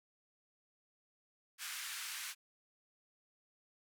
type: band-pass noise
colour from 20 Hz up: pink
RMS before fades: -44 dBFS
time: 1.58-2.35 s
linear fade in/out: 50 ms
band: 1400 to 14000 Hz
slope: 24 dB/octave
effects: none